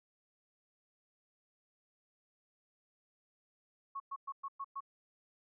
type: tone bursts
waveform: sine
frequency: 1102 Hz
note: C#6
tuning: 11 cents flat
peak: -38 dBFS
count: 6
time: 3.95-4.806 s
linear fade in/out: 10 ms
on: 51 ms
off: 110 ms
effects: none